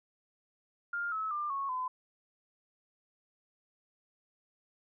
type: tone with pitch steps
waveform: sine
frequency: 1404 / 1294.9 / 1194.3 / 1101.6 / 1016 Hz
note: F6 / E6 / D6 / C#6 / B5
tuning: +9 / -31 / +29 / -11 / +49 cents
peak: -32 dBFS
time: 0.93-1.88 s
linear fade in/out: 5 ms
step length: 190 ms
effects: none